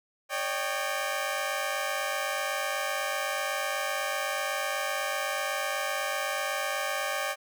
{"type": "tone cluster", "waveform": "15% pulse", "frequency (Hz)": [557, 605, 785], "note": ["C#5", "D#5", "G5"], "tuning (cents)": [8, -49, 2], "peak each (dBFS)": -27, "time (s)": [0.29, 7.36], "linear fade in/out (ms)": 50, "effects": []}